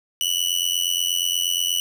sawtooth tone with amplitude modulation, 2960 Hz, F#7, in tune, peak -13 dBFS, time 0.21-1.8 s, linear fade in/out 0 ms, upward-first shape sine, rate 88.4 Hz, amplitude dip 95%, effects none

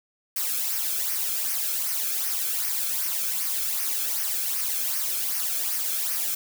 blue noise with flanger, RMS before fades -27 dBFS, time 0.36-6.35 s, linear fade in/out 5 ms, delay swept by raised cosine 0.26 to 1.07 ms, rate 2.6 Hz, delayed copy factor -0.6, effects none

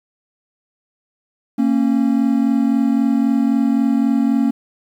triangle tone pair together, 230 / 273.8 Hz, A#3 / C#4, -23 / -21 cents, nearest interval minor third, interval 302 cents, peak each -14 dBFS, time 1.58-4.51 s, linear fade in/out 10 ms, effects 8-bit

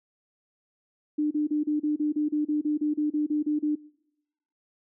sine tone bursts, 300 Hz, D4, 37 cents sharp, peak -22 dBFS, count 16, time 1.18-3.755 s, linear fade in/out 10 ms, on 130 ms, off 33 ms, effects noise-tail reverb RT60 0.9 s tail -24 dB re dry

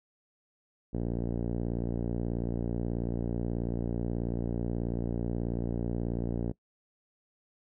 5% pulse tone with low-pass filter, 58.4 Hz, A#1, 4 cents sharp, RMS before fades -32 dBFS, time 0.93-6.52 s, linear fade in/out 10 ms, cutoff 300 Hz, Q 0.73, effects noise-tail reverb RT60 0.1 s tail -22 dB re dry

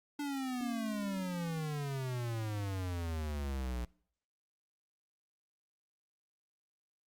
square exponential sweep, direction down, 293.7 to 59 Hz, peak -36 dBFS, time 0.19-3.85 s, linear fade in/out 5 ms
sine tone with exponential decay, 272.9 Hz, C#4, 27 cents flat, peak -38 dBFS, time 0.61-3.7 s, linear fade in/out 1 ms, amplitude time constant 670 ms
effects noise-tail reverb RT60 0.6 s tail -24 dB re dry + Opus 48 kbps

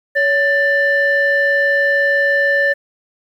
sine tone pair together, 562 / 1773.5 Hz, C#5 / A6, +24 / +13 cents, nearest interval octave + minor sixth, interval 1989 cents, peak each -15 / -12 dBFS, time 0.15-2.74 s, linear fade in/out 20 ms, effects tanh soft clip ceiling -7 dBFS + 8-bit

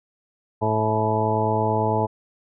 harmonic tone with a mistuned harmonic, 109.1 Hz, A2, 14 cents flat, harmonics 1 / 2 / 3 / 4 / 5 / 6 / 8 / 9, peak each -25 / -29 / -31 / -26 / -31 / -27 / -24 / -30 dBFS, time 0.61-2.07 s, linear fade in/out 20 ms, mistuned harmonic 8, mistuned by -24 cents, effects none

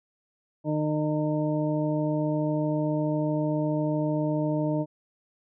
harmonic tone, 152.3 Hz, D#3, 37 cents flat, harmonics 1 / 2 / 3 / 4 / 6, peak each -28 / -27 / -38 / -30 / -38 dBFS, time 0.64-4.86 s, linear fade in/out 50 ms, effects none

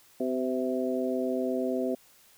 harmonic tone with a mistuned harmonic, 128.1 Hz, C3, 36 cents flat, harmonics 2 / 3 / 4 / 5, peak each -30 / -32 / -33 / -34 dBFS, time 0.2-1.95 s, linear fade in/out 5 ms, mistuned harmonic 5, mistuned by +39 cents, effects white hiss -59 dBFS RMS until 2.37 s

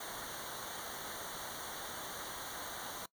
pink noise with comb filter, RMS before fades -44 dBFS, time 0-3.06 s, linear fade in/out 5 ms, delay 0.39 ms, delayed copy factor -0.85, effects noise-tail reverb RT60 0.1 s tail -21 dB re dry

